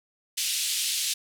pink band-pass noise, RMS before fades -28 dBFS, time 0.37-1.14 s, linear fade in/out 10 ms, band 2900 to 12000 Hz, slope 24 dB/octave, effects none

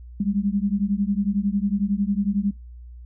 sine beating tone pair, 196 / 207 Hz, G3 / G#3, 0 / -5 cents, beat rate 11 Hz, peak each -23 dBFS, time 0.2-2.51 s, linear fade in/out 5 ms, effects noise-tail reverb RT60 0.2 s tail -24 dB re dry + added 60 Hz sine -38 dBFS peak until 3.05 s

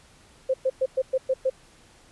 sine tone bursts, 523.3 Hz, C5, in tune, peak -19 dBFS, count 7, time 0.49-1.5 s, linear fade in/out 10 ms, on 50 ms, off 110 ms, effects pink hiss -55 dBFS RMS until 2.11 s + resampled to 24000 Hz

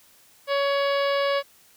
harmonic tone with a mistuned harmonic, 560 Hz, C#5, 18 cents sharp, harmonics 1 / 2 / 3 / 4 / 5 / 6 / 7 / 8 / 9, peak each -22 / -28 / -32 / -34 / -36 / -38 / -39 / -40 / -41 dBFS, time 0.47-1.43 s, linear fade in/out 50 ms, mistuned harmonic 5, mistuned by +38 cents, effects white hiss -56 dBFS RMS until 1.76 s

